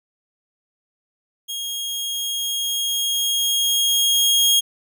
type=tone with level ramp; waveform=sawtooth; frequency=3263 Hz; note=G#7; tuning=31 cents flat; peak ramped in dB=-23 to -10 dBFS; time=1.48-4.61 s; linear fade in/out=20 ms; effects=none